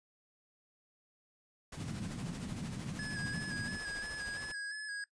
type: noise with tremolo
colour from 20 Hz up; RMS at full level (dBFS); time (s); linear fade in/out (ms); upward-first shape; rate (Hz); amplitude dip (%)
pink; -46; 1.72-4.52; 5; sine; 13; 50
type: band-pass noise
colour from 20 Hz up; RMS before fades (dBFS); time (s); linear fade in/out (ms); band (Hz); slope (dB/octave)
pink; -42; 1.77-3.77; 2; 120 to 230; 24
type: tone with vibrato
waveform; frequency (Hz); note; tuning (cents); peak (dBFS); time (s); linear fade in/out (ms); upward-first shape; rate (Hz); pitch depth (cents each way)
square; 1679; G#6; +18; -39; 2.99-5.04; 2; square; 2.9; 30
effects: noise-tail reverb RT60 0.1 s tail -18 dB re dry + resampled to 22050 Hz